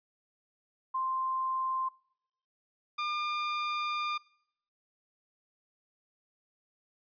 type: tone pair in turn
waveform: sine / sawtooth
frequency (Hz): 1046.5 / 1203.3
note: C6 / D6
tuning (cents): 0 / +42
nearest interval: major second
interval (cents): 242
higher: second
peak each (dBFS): -29 / -27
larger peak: second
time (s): 0.94-1.89 / 2.98-4.18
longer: second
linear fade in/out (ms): 10
effects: noise-tail reverb RT60 0.7 s tail -24 dB re dry + resampled to 11025 Hz